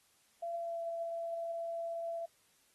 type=tone with pitch glide; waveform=sine; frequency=680 to 671.4 Hz; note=F5 to E5; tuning=-46 to +32 cents; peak=-36 dBFS; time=0.42-2.26 s; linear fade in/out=10 ms; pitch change=-22 cents; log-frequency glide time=0.56-0.81 s; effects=white hiss -70 dBFS RMS until 2.74 s + AAC 32 kbps